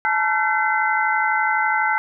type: tone cluster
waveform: sine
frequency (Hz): 864 / 916 / 1356 / 1529 / 2045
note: A5 / A#5 / E6 / G6 / C7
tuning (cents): -32 / -31 / +49 / -44 / -40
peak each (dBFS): -21 / -29 / -25 / -22 / -24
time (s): 0.05-1.98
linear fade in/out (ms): 0
effects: none

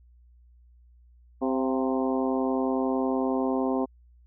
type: harmonic tone with a mistuned harmonic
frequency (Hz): 130.81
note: C3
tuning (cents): 0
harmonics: 2 / 3 / 4 / 5 / 6 / 7 / 8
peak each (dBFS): -26 / -30 / -32 / -34 / -36 / -37 / -38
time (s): 1.41-3.86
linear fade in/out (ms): 20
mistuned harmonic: 5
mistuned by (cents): +58
effects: added 60 Hz sine -53 dBFS peak until 4.26 s

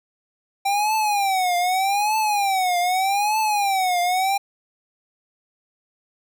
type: tone with vibrato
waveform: square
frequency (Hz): 784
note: G5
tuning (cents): 0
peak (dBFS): -19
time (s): 0.65-4.38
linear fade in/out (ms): 10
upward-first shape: triangle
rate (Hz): 0.82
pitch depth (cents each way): 200
effects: none

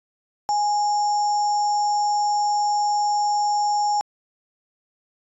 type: tone with sample-and-hold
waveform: sine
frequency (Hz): 830.6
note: G#5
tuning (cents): 0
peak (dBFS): -18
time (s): 0.49-4.01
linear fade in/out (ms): 0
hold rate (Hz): 6300
effects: resampled to 24000 Hz

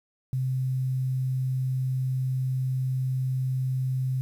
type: tone with quantisation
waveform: sine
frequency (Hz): 130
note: C3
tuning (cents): -11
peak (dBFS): -24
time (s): 0.33-4.21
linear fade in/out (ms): 0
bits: 9
effects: none

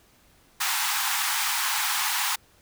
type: high-pass noise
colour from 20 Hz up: pink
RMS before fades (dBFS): -26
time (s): 0.6-2.36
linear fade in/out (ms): 10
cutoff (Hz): 790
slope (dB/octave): 96
effects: pink hiss -59 dBFS RMS until 2.61 s

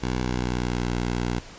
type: tone with pitch glide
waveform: 10% pulse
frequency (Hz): 62.4 to 60.1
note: B1 to B1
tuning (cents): +19 to -46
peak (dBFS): -16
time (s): 0.02-1.4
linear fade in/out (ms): 10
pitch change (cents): -65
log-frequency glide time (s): 0.19-0.87
effects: pink hiss -44 dBFS RMS until 1.58 s + resampled to 16000 Hz

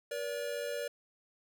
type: tone pair together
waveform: square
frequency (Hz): 479 / 575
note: A#4 / D5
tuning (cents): +47 / -37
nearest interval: minor third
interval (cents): 316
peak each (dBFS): -39 / -38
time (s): 0.11-0.88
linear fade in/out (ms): 5
effects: none

